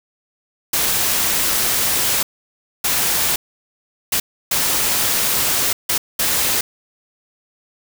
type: noise bursts at uneven times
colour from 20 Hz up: white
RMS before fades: -18 dBFS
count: 6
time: 0.73-2.23 / 2.84-3.36 / 4.12-4.2 / 4.51-5.73 / 5.89-5.98 / 6.19-6.61 s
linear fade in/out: 5 ms
effects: none